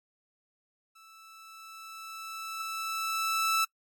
sawtooth tone with level ramp, 1318 Hz, E6, 1 cent flat, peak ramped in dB -50 to -20 dBFS, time 0.95-3.65 s, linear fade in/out 10 ms, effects noise-tail reverb RT60 0.1 s tail -26 dB re dry + AAC 64 kbps

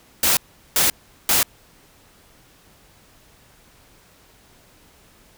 white noise bursts, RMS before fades -17 dBFS, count 3, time 0.23-1.43 s, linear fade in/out 2 ms, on 140 ms, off 390 ms, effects pink hiss -53 dBFS RMS until 5.37 s

